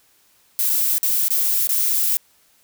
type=noise with dropouts; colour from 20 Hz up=violet; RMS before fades=-19 dBFS; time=0.59-2.17 s; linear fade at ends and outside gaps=0 ms; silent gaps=0.694-0.698 / 0.982-1.031 / 1.282-1.305 / 1.671-1.692 s; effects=white hiss -58 dBFS RMS until 2.63 s